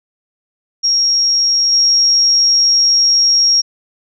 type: tone with level steps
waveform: sine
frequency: 5588 Hz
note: F8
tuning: in tune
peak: -10 / -8 dBFS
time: 0.83-3.62 s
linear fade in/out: 20 ms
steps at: 1.72 s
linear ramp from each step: 10 ms
effects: none